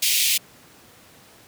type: high-pass noise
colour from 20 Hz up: pink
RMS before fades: -20 dBFS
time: 0.02-0.38 s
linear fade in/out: 10 ms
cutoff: 2300 Hz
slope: 48 dB/octave
effects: pink hiss -50 dBFS RMS until 1.47 s + high-pass 100 Hz 12 dB/octave